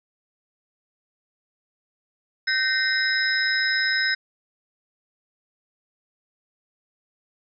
sine tone cluster, 1544 / 1854 / 2071 / 3858 / 5120 Hz, G6 / A#6 / C7 / B7 / D#8, -27 / -10 / -18 / -41 / +49 cents, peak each -23 / -26 / -31 / -32 / -26 dBFS, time 2.47-4.15 s, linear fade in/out 10 ms, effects none

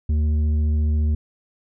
triangle tone with tanh clipping, 76.2 Hz, D#2, 36 cents flat, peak -18 dBFS, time 0.09-1.15 s, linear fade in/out 5 ms, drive 11 dB, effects none

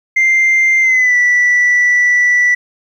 sine tone with pitch glide, 2093 to 1964.2 Hz, C7 to B6, 0 to -10 cents, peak -6 dBFS, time 0.16-2.55 s, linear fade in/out 10 ms, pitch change -110 cents, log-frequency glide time 0.81-1.16 s, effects tanh soft clip ceiling -6 dBFS + 8-bit

